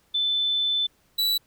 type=tone pair in turn; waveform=sine / 45% pulse; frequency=3520 / 3944 Hz; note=A7 / B7; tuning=0 / -3 cents; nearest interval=major second; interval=197 cents; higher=second; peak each=-21 dBFS; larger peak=neither; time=0.14-0.87 / 1.18-1.38 s; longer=first; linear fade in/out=10 ms; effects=pink hiss -64 dBFS RMS until 1.46 s